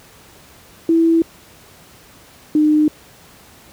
sine tone pair in turn, 329.6 / 304 Hz, E4 / D#4, 0 / -40 cents, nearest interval minor second, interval 140 cents, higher first, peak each -10 dBFS, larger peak neither, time 0.89-1.22 / 2.55-2.88 s, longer neither, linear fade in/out 2 ms, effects pink hiss -45 dBFS RMS until 3.72 s + high-pass 60 Hz 12 dB/octave

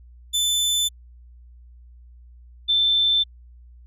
sawtooth / sine tone pair in turn, 3520 / 3544 Hz, A7 / A7, 0 / +12 cents, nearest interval unison, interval 12 cents, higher second, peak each -16 dBFS, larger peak neither, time 0.33-0.89 / 2.68-3.24 s, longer neither, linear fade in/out 20 ms, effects added 60 Hz sine -44 dBFS peak until 3.86 s + resampled to 32000 Hz

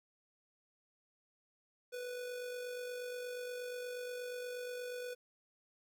square tone with amplitude modulation, 493.9 Hz, B4, in tune, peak -40 dBFS, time 1.92-5.15 s, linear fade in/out 20 ms, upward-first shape sine, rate 48.4 Hz, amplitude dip 35%, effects 12-bit

